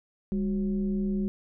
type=tone with frequency modulation; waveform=sine; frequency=200 Hz; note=G3; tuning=35 cents sharp; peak=-25 dBFS; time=0.32-1.28 s; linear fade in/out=0 ms; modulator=168 Hz; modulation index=0.61; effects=none